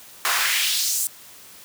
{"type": "noise with high-pass filter sweep", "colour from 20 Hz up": "pink", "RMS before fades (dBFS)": -22, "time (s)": [0.25, 1.07], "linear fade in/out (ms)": 0, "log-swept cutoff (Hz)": [970, 9000], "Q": 1.8, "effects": ["white hiss -45 dBFS RMS until 1.64 s", "high-pass 60 Hz 12 dB/octave"]}